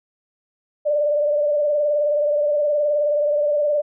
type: tone with vibrato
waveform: sine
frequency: 590 Hz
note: D5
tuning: 8 cents sharp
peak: -16 dBFS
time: 0.85-3.82 s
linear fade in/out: 20 ms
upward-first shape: sine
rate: 19 Hz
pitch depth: 44 cents each way
effects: none